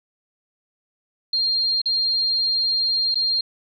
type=tone with dropouts; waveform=sine; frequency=4204 Hz; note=C8; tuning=7 cents sharp; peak=-18 dBFS; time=1.33-3.41 s; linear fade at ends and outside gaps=5 ms; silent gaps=1.817-1.857 / 3.145-3.155 s; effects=none